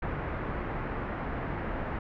pink low-pass noise, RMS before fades -34 dBFS, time 0.02-1.99 s, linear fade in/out 5 ms, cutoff 1900 Hz, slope 24 dB/octave, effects none

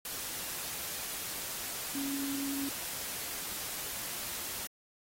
sine tone in noise, 277.2 Hz, C#4, in tune, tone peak -34 dBFS, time 1.95-2.69 s, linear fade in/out 2 ms, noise white, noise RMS -39 dBFS, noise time 0.05-4.67 s, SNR +2 dB, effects AAC 48 kbps

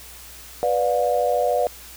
sine chord, B diminished, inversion none, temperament equal with one note detuned, 493.9 / 587.3 / 711.9 Hz, B4 / D5 / F5, 0 / 0 / +33 cents, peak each -22 dBFS, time 0.63-1.67 s, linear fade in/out 0 ms, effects added 60 Hz sine -47 dBFS peak until 1.96 s + white hiss -42 dBFS RMS until 1.96 s

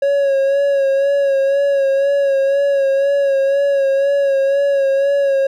triangle tone with vibrato, 553 Hz, C#5, 4 cents flat, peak -10 dBFS, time 0.02-5.47 s, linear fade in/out 5 ms, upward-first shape sine, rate 2 Hz, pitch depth 35 cents each way, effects none

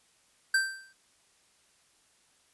square tone with exponential decay, 1565 Hz, G6, 3 cents flat, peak -21 dBFS, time 0.54-0.93 s, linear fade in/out 5 ms, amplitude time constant 84 ms, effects white hiss -66 dBFS RMS until 2.53 s + resampled to 24000 Hz

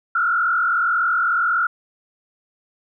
sine tone with frequency modulation, 1389 Hz, F6, 10 cents flat, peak -16 dBFS, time 0.15-1.67 s, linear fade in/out 5 ms, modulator 41.8 Hz, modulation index 1.6, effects none

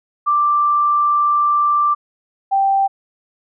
sine tone pair in turn, 1177 / 783.3 Hz, D6 / G5, +3 / -2 cents, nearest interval perfect fifth, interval 705 cents, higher first, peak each -12 dBFS, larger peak neither, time 0.26-1.95 / 2.51-2.88 s, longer first, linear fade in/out 20 ms, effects none

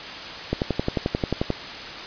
click train, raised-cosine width 2 ms, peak -8 dBFS, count 12, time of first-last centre 0.53-1.503 s, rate 11.3 Hz, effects white hiss -34 dBFS RMS until 2.06 s + resampled to 11025 Hz

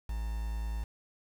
triangle tone with quantisation, 55 Hz, A1, in tune, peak -30 dBFS, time 0.09-0.84 s, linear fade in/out 5 ms, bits 8, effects none

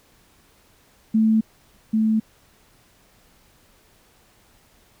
sine tone pair in turn, 220 / 219.1 Hz, A3 / A3, 0 / -7 cents, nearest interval unison, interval 7 cents, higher first, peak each -14 / -16 dBFS, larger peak first, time 1.14-1.41 / 1.93-2.2 s, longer neither, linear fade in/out 10 ms, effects pink hiss -57 dBFS RMS until 5 s

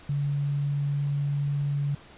sine tone, 142.8 Hz, D3, 48 cents flat, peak -24 dBFS, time 0.09-1.95 s, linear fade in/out 5 ms, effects pink hiss -50 dBFS RMS until 2.17 s + resampled to 8000 Hz

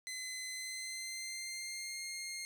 15% pulse tone with pitch glide, 2039 to 2128 Hz, C7 to C7, -45 to +29 cents, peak -34 dBFS, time 0.07-2.45 s, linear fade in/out 0 ms, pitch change +74 cents, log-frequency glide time 0.51-2.02 s, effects none

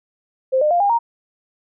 sine tone with pitch steps, 523.3 / 604.6 / 698.5 / 807 / 932.4 Hz, C5 / D#5 / F5 / G#5 / A#5, 0 / -50 / 0 / -50 / 0 cents, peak -13 dBFS, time 0.52-0.99 s, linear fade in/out 20 ms, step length 94 ms, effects none

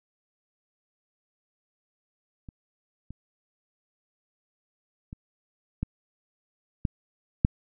clicks, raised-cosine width 5 ms, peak -29 / -28 / -26 / -15 / -12 / -6 dBFS, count 6, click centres 2.488 / 3.106 / 5.129 / 5.83 / 6.852 / 7.449 s, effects none

